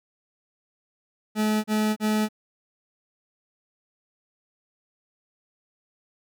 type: tone bursts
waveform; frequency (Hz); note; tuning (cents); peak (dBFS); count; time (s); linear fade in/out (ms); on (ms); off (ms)
40% pulse; 214.5; A3; -44; -20; 3; 1.35-2.288; 50; 290; 34
effects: none